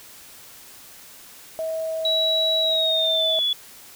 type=tone; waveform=sine; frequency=643 Hz; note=E5; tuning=43 cents flat; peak=-24 dBFS; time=1.59-3.39 s; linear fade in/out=0 ms
type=tone with pitch glide; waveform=sine; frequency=3900 to 3415 Hz; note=B7 to G#7; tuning=-23 to +48 cents; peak=-19 dBFS; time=2.05-3.53 s; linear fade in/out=2 ms; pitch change=-229 cents; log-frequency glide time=2.61-3.41 s
effects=white hiss -45 dBFS RMS until 3.95 s